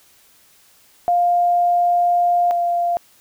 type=tone pair in turn; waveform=sine; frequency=702 / 694.7 Hz; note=F5 / F5; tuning=+9 / -9 cents; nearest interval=unison; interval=18 cents; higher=first; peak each=-13 / -16 dBFS; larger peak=first; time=1.08-2.51 / 2.51-2.97 s; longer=first; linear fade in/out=0 ms; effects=white hiss -53 dBFS RMS until 3.2 s